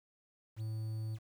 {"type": "tone with quantisation", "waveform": "triangle", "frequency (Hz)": 110, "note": "A2", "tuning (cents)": 0, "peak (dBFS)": -34, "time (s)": [0.56, 1.19], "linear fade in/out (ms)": 50, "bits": 10, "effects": []}